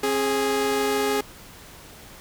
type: tone pair together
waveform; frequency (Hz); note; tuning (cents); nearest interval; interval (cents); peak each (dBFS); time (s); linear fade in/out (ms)
sawtooth; 268.2 / 415.4; C4 / G#4; +43 / 0; minor sixth; 757; -24 / -18; 0.03-1.21; 5
effects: pink hiss -45 dBFS RMS until 2.2 s